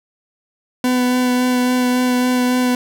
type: tone with vibrato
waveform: 40% pulse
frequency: 250 Hz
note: B3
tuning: 21 cents sharp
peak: -13 dBFS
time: 0.84-2.75 s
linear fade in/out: 2 ms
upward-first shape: sine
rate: 3.6 Hz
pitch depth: 12 cents each way
effects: none